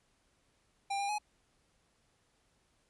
square tone with pitch steps, 795 / 803 / 839 Hz, G5 / G5 / G#5, +24 / +41 / +17 cents, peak -33 dBFS, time 0.9-1.185 s, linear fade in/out 10 ms, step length 95 ms, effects pink hiss -73 dBFS RMS until 2.89 s + resampled to 24000 Hz

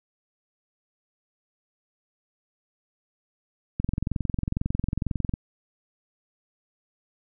click train, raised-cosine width 5 ms, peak -13 dBFS, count 35, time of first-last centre 3.8-5.338 s, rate 22.1 Hz, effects none

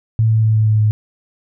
sine tone with pitch steps, 111.5 / 110.6 / 109.71 / 108.83 / 107.95 / 107.08 Hz, A2 / A2 / A2 / A2 / A2 / A2, +23 / +9 / -5 / -19 / -33 / -47 cents, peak -10 dBFS, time 0.19-0.91 s, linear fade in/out 0 ms, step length 120 ms, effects none

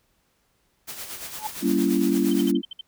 white noise with tremolo, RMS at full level -34 dBFS, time 0.87-2.52 s, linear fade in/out 20 ms, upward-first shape sine, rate 8.7 Hz, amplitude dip 55%
sine tone with exponential growth, 858 Hz, A5, 44 cents flat, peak -23 dBFS, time 1.35-1.47 s, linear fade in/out 5 ms, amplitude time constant 25 ms
sine chord, G diminished seventh, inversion none, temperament just, 196 / 235.2 / 282.2 / 338.7 Hz, G3 / Bb3 / Db4 / Fb4, 0 / +16 / +31 / +47 cents, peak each -25 / -25 / -23 / -24 dBFS, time 1.61-2.62 s, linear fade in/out 50 ms
sine tone bursts, 3100 Hz, G7, 20 cents flat, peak -32 dBFS, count 7, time 2.31-2.811 s, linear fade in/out 5 ms, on 21 ms, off 59 ms
effects pink hiss -68 dBFS RMS until 2.87 s

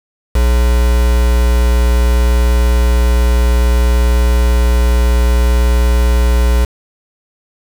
triangle tone with quantisation, 60.3 Hz, B1, 41 cents flat, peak -6 dBFS, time 0.35-6.65 s, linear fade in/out 5 ms, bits 3, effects none

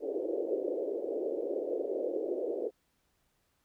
pink band-pass noise, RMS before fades -34 dBFS, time 0-2.71 s, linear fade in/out 50 ms, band 340 to 550 Hz, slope 48 dB/octave, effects pink hiss -75 dBFS RMS until 3.64 s

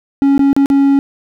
triangle tone with dropouts, 277.3 Hz, C#4, 1 cent sharp, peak -5 dBFS, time 0.22-0.99 s, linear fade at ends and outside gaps 0 ms, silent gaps 0.379-0.393 / 0.53-0.565 / 0.659-0.701 s, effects none

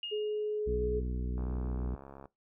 sine tone with exponential decay, 2845 Hz, F7, 31 cents sharp, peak -34 dBFS, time 0.03-0.59 s, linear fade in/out 2 ms, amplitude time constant 120 ms
sine tone, 423.1 Hz, G#4, 32 cents sharp, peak -30 dBFS, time 0.11-1.01 s, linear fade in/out 20 ms
harmonic tone, 61.74 Hz, B1, in tune, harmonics 1 / 2 / 3 / 4 / 5 / 6 / 7, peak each -33 / -43 / -42 / -45 / -50 / -50 / -50 dBFS, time 0.66-1.96 s, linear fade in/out 20 ms
click train, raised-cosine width 1 ms, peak -34 dBFS, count 61, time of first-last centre 1.38-2.256 s, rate 68.5 Hz
effects noise-tail reverb RT60 0.2 s tail -21 dB re dry

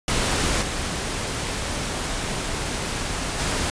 pink noise with level steps, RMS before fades -22 / -27 / -24 dBFS, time 0.08-3.7 s, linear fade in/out 2 ms, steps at 0.61 / 3.38 s, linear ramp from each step 20 ms, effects resampled to 22050 Hz

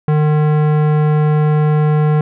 sine tone with tanh clipping, 151.6 Hz, D#3, 45 cents flat, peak -12 dBFS, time 0.08-2.21 s, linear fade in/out 2 ms, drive 18 dB, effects none

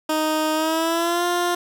15% pulse tone with pitch glide, 311.1 to 351.2 Hz, D#4 to F4, 0 to +10 cents, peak -13 dBFS, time 0.09-1.55 s, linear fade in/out 5 ms, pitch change +210 cents, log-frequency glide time 0.54-1.25 s, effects none

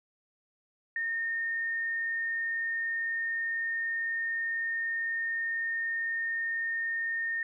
sine tone, 1831 Hz, A#6, 32 cents flat, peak -29 dBFS, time 0.96-7.43 s, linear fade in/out 2 ms, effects none

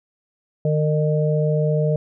harmonic tone, 152.4 Hz, D#3, 36 cents flat, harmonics 1 / 3 / 4, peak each -18 / -23 / -24 dBFS, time 0.65-1.96 s, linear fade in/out 2 ms, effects none

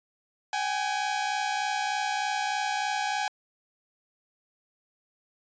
sawtooth tone pair together, 767 / 830.3 Hz, G5 / G#5, -38 / -1 cents, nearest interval minor second, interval 137 cents, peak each -27 / -25 dBFS, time 0.53-3.28 s, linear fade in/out 2 ms, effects resampled to 16000 Hz

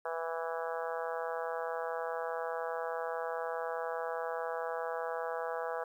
harmonic tone, 164.81 Hz, E3, in tune, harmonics 3 / 4 / 5 / 6 / 7 / 8 / 9 / 10, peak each -38 / -40 / -42 / -44 / -45 / -46 / -47 / -48 dBFS, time 0.05-5.84 s, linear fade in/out 5 ms, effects 11-bit

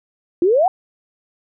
sine exponential sweep, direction up, 330 to 784 Hz, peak -11 dBFS, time 0.42-0.68 s, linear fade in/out 2 ms, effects none

